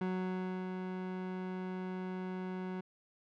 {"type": "tone with ADSR envelope", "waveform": "30% pulse", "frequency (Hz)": 185, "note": "F#3", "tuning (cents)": 0, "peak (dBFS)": -30, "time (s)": [0.01, 2.81], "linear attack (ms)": 4, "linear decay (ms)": 650, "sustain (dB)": -5, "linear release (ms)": 9, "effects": ["low-pass 2000 Hz 12 dB/octave"]}